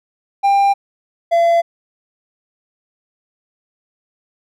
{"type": "tone pair in turn", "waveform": "triangle", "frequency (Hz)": [796, 678.7], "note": ["G5", "F5"], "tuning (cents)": [26, -50], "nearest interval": "minor third", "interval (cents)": 276, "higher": "first", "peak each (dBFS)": -8, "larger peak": "neither", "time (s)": [[0.43, 0.74], [1.31, 1.62]], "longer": "neither", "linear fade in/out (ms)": 20, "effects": []}